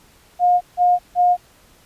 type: tone bursts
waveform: sine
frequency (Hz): 714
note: F5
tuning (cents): +38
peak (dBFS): -11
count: 3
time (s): 0.39-1.37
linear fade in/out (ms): 50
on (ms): 220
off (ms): 160
effects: pink hiss -52 dBFS RMS until 1.85 s + resampled to 32000 Hz